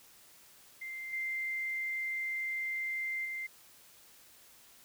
sine tone with level steps, 2089 Hz, C7, 3 cents flat, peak -39 / -33 / -36 dBFS, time 0.81-3.47 s, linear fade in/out 10 ms, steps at 1.13 / 3.25 s, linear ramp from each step 2 ms, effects white hiss -59 dBFS RMS until 4.84 s

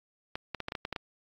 clicks, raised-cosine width 0.3 ms, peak -18 dBFS, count 9, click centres 0.355 / 0.547 / 0.603 / 0.684 / 0.721 / 0.752 / 0.851 / 0.927 / 0.962 s, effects AAC 48 kbps

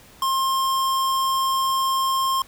square tone, 1063 Hz, C6, 27 cents sharp, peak -20 dBFS, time 0.22-2.42 s, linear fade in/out 2 ms, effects pink hiss -49 dBFS RMS until 2.47 s

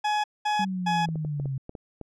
40% pulse tone bursts, 842 Hz, G#5, 24 cents sharp, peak -22 dBFS, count 3, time 0.04-1.06 s, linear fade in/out 10 ms, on 200 ms, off 210 ms
sine linear sweep, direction down, 196 to 130.81 Hz, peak -27 dBFS, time 0.59-1.58 s, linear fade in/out 5 ms
clicks, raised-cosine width 2 ms, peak -24 dBFS, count 8, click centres 1.088 / 1.157 / 1.249 / 1.399 / 1.457 / 1.694 / 1.752 / 2.013 s
effects low-pass 5000 Hz 12 dB/octave

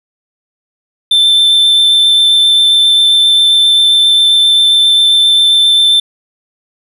triangle tone with vibrato, 3548 Hz, A7, 14 cents sharp, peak -4 dBFS, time 1.11-6 s, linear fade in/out 5 ms, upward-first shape triangle, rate 7.5 Hz, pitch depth 9 cents each way, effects none

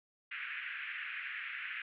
pink band-pass noise, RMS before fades -42 dBFS, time 0.31-1.82 s, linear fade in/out 5 ms, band 1500 to 2700 Hz, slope 48 dB/octave, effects none

